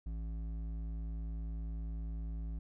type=tone with hard clipping; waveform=sine; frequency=55 Hz; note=A1; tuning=in tune; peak=-39 dBFS; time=0.06-2.59 s; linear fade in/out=5 ms; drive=9 dB; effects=none